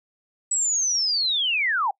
sine linear sweep, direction down, 7920 to 750 Hz, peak -20 dBFS, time 0.51-1.91 s, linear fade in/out 5 ms, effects noise-tail reverb RT60 0.1 s tail -25 dB re dry

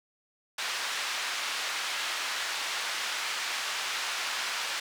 pink band-pass noise, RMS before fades -33 dBFS, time 0.58-4.8 s, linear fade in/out 5 ms, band 1300 to 5600 Hz, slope 12 dB/octave, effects none

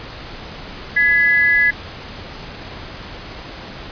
sine tone pair together, 1682 / 2003 Hz, G#6 / B6, +22 / +24 cents, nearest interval minor third, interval 302 cents, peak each -14 dBFS, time 0.96-1.71 s, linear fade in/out 10 ms, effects pink hiss -33 dBFS RMS until 3.91 s + resampled to 11025 Hz

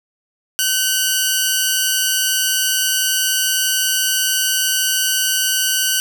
10% pulse tone pair together, 1525.1 / 2879 Hz, G6 / F#7, -48 / -48 cents, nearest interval major seventh, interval 1100 cents, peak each -10 dBFS, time 0.59-6 s, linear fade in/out 0 ms, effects 7-bit

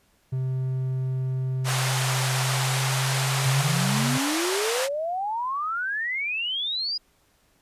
triangle tone with pitch glide, 130.2 to 136.2 Hz, C3 to C#3, -8 to -30 cents, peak -22 dBFS, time 0.32-4.18 s, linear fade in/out 10 ms, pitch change +78 cents, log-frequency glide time 2.35-3.95 s
pink band-pass noise, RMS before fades -28 dBFS, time 1.64-4.89 s, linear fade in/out 50 ms, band 620 to 11000 Hz, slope 24 dB/octave
sine exponential sweep, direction up, 123.47 to 4984 Hz, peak -25 dBFS, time 3.45-6.98 s, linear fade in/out 10 ms
effects pink hiss -64 dBFS RMS until 7.61 s + resampled to 32000 Hz

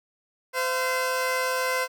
15% pulse tone pair together, 513.9 / 686 Hz, C5 / F5, -31 / -31 cents, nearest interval perfect fourth, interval 500 cents, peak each -18 / -27 dBFS, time 0.53-1.88 s, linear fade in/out 50 ms, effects none

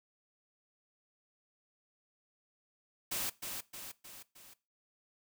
white noise with echo, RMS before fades -36 dBFS, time 3.11-3.3 s, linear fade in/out 10 ms, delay 310 ms, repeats 4, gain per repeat -5 dB, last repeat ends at 4.54 s, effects noise-tail reverb RT60 0.3 s tail -20 dB re dry

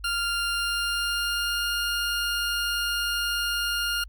20% pulse tone with pitch glide, 1396.9 to 1412.3 Hz, F6 to F6, 0 to +19 cents, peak -20 dBFS, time 0.04-4.04 s, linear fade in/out 5 ms, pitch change +19 cents, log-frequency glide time 0.5-1.69 s, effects added 50 Hz sine -40 dBFS peak until 4.08 s + Opus 48 kbps

